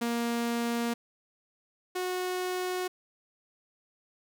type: tone pair in turn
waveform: sawtooth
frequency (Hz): 235.1 / 365.6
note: A#3 / F#4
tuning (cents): +15 / -21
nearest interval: minor sixth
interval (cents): 764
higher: second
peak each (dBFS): -24 / -26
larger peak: first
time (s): 0.01-0.94 / 1.95-2.88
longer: neither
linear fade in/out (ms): 10
effects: none